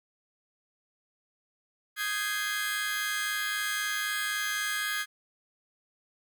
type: chord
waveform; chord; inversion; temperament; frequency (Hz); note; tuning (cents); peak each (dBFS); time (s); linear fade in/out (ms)
sawtooth; Ab major seventh; second; just; 1245.9 / 1557.4 / 1661.2 / 2077; Eb6 / G6 / Ab6 / C7; +2 / -12 / 0 / -13; -34 / -33 / -28 / -33; 1.96-5.06; 50
effects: none